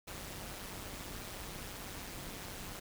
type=noise with amplitude modulation; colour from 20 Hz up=pink; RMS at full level=-42 dBFS; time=0.07-2.8 s; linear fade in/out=10 ms; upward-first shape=sine; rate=194 Hz; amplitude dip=70%; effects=none